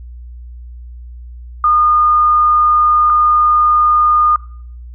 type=tone pair in turn; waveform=sine; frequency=1220 / 1220 Hz; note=D#6 / D#6; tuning=-34 / -34 cents; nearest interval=unison; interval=0 cents; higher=neither; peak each=-8 dBFS; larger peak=neither; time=1.64-3.1 / 3.1-4.36 s; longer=first; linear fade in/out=2 ms; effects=noise-tail reverb RT60 0.6 s tail -21 dB re dry + added 60 Hz sine -29 dBFS peak until 4.94 s